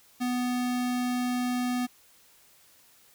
square tone, 247.7 Hz, B3, 5 cents sharp, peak -27 dBFS, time 0.2-1.87 s, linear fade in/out 20 ms, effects white hiss -59 dBFS RMS until 3.14 s

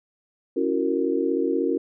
sine chord, F# dominant seventh, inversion second, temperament just, 277.5 / 333 / 370 / 462.5 Hz, C#4 / E4 / F#4 / A#4, +2 / +18 / 0 / -14 cents, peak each -26 dBFS, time 0.56-1.78 s, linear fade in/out 10 ms, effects none

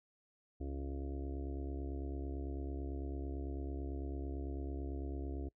harmonic tone, 69 Hz, C#2, 7 cents flat, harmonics 1 / 2 / 4 / 5 / 6 / 7 / 8 / 9 / 10, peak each -40 / -52 / -46 / -48 / -52 / -61 / -61 / -62 / -58 dBFS, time 0.6-5.49 s, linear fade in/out 10 ms, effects noise-tail reverb RT60 0.1 s tail -23 dB re dry

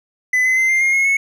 triangle tone with pitch steps, 2008 / 2038 / 2069 / 2101 / 2132 / 2165 / 2197 Hz, B6 / C7 / C7 / C7 / C7 / C#7 / C#7, +28 / -46 / -20 / +7 / +32 / -41 / -16 cents, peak -11 dBFS, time 0.33-1.17 s, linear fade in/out 5 ms, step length 120 ms, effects none

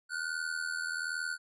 square ring-modulated tone, 1478 Hz, F#6, 2 cents flat, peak -31 dBFS, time 0.09-1.38 s, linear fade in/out 50 ms, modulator 40.6 Hz, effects resampled to 24000 Hz

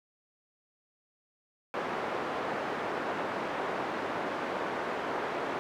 pink band-pass noise, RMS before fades -34 dBFS, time 1.74-5.59 s, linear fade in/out 0 ms, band 360 to 1500 Hz, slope 12 dB/octave, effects none

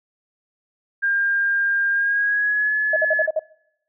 sine tone with pitch glide, 1604 to 1709.2 Hz, G6 to G#6, +39 to +49 cents, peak -17 dBFS, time 1.02-3.27 s, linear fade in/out 20 ms, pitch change +110 cents, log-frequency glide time 1.91-2.74 s
sine tone bursts, 628 Hz, D#5, 16 cents sharp, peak -17 dBFS, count 6, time 2.93-3.394 s, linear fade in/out 5 ms, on 34 ms, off 52 ms
effects noise-tail reverb RT60 0.8 s tail -24 dB re dry

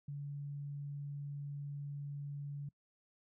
sine tone, 143.1 Hz, D3, 45 cents flat, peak -40 dBFS, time 0.08-2.69 s, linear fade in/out 5 ms, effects noise-tail reverb RT60 0.1 s tail -24 dB re dry

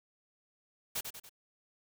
white noise with echo, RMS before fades -35 dBFS, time 0.95-1.01 s, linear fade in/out 10 ms, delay 95 ms, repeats 3, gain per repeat -6 dB, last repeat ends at 1.295 s, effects none

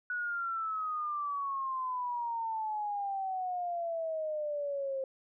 sine exponential sweep, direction down, 1475 to 529 Hz, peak -32 dBFS, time 0.1-5.04 s, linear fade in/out 2 ms, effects none

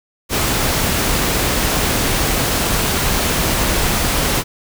pink noise, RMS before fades -17 dBFS, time 0.29-4.44 s, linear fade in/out 50 ms, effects none

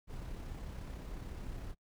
brown noise with amplitude modulation, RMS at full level -42 dBFS, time 0.07-1.75 s, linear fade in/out 50 ms, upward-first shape sine, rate 33.8 Hz, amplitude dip 30%, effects noise-tail reverb RT60 0.1 s tail -25 dB re dry

